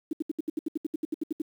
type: tone bursts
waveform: sine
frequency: 311.1 Hz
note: D#4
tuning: in tune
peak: -25 dBFS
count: 15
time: 0.11-1.419 s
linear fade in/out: 5 ms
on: 21 ms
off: 71 ms
effects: 9-bit